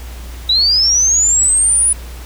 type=linear sweep; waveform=sine; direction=up; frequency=3831 to 9956 Hz; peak=-9 dBFS; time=0.49-1.93 s; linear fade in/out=5 ms; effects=added 60 Hz sine -27 dBFS peak until 2.25 s + pink hiss -37 dBFS RMS until 2.25 s

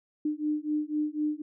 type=beating tone pair; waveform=sine; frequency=299.8 / 303.8 Hz; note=D4 / D#4; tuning=+36 / -41 cents; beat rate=4 Hz; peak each=-30 dBFS; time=0.25-1.42 s; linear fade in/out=5 ms; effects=none

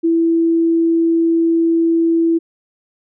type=tone; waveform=sine; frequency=331.4 Hz; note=E4; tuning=9 cents sharp; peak=-11 dBFS; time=0.03-2.39 s; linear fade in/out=20 ms; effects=none

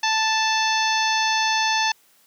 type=harmonic tone; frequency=880 Hz; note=A5; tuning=in tune; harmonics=1 / 2 / 3 / 4 / 5 / 6 / 7; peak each=-22 / -25 / -27 / -28 / -29 / -30 / -30 dBFS; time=0.03-1.92 s; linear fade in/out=5 ms; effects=white hiss -58 dBFS RMS until 2.26 s + high-pass 150 Hz 12 dB/octave

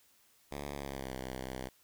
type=tone with pitch glide; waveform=5% pulse; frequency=71.4 to 64.72 Hz; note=D2 to C2; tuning=-48 to -18 cents; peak=-28 dBFS; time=0.51-1.69 s; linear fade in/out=10 ms; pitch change=-170 cents; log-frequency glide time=0.73-1.15 s; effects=white hiss -67 dBFS RMS until 1.83 s

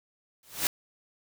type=noise with exponential growth; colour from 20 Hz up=white; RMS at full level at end=-23 dBFS; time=0.43-0.67 s; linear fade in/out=1 ms; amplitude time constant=51 ms; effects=none

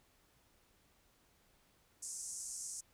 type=band-pass noise; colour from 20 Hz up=white; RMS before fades=-45 dBFS; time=2.02-2.81 s; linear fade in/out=10 ms; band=5800 to 9300 Hz; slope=48 dB/octave; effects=pink hiss -71 dBFS RMS until 2.93 s

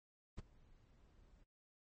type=noise with ADSR envelope; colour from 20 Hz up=brown; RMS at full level=-42 dBFS; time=0.37-1.44 s; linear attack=19 ms; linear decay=17 ms; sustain=-24 dB; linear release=10 ms; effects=noise-tail reverb RT60 0.2 s tail -25 dB re dry + MP3 32 kbps

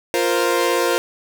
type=chord; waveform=sawtooth; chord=F suspended fourth; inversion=none; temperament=equal; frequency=349.2 / 466.2 / 523.3 Hz; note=F4 / Bb4 / C5; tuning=0 / 0 / 0 cents; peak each=-17 dBFS; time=0.14-0.98 s; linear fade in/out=0 ms; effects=none

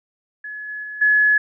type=tone with level steps; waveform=sine; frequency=1700 Hz; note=G#6; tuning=40 cents sharp; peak=-29 / -27 / -29 / -12 dBFS; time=0.44-1.38 s; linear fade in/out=5 ms; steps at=0.68 / 0.83 / 1.01 s; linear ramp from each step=10 ms; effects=none

